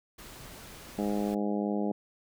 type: noise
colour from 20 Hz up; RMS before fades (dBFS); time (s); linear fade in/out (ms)
pink; -47; 0.18-1.35; 10
type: harmonic tone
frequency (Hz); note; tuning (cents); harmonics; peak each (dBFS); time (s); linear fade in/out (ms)
103; G#2; -14; 2 / 3 / 4 / 5 / 6 / 7 / 8; -30 / -34 / -36 / -38 / -40 / -41 / -42; 0.98-1.92; 5
effects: none